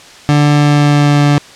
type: tone with pitch glide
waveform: 30% pulse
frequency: 146.83 to 145.14 Hz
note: D3 to D3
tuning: 0 to -20 cents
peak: -4 dBFS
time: 0.29-1.38 s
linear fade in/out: 0 ms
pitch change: -20 cents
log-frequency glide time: 0.55-1.22 s
effects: white hiss -36 dBFS RMS until 1.55 s + low-pass 6000 Hz 12 dB/octave